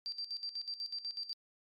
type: tone with tremolo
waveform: sine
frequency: 4699 Hz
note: D8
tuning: in tune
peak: -36 dBFS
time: 0.06-1.33 s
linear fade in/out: 0 ms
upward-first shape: square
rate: 8.1 Hz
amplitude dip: 75%
effects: MP3 96 kbps